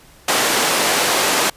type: band-pass noise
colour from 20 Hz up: pink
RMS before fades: -17 dBFS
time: 0.28-1.5 s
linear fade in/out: 5 ms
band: 390 to 12000 Hz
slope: 12 dB/octave
effects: pink hiss -47 dBFS RMS until 1.56 s + resampled to 32000 Hz